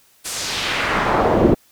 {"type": "noise with band-pass filter sweep", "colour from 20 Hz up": "brown", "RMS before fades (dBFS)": -18, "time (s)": [0.24, 1.55], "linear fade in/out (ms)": 20, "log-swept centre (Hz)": [9500, 340], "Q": 1.3, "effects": ["white hiss -55 dBFS RMS until 1.71 s"]}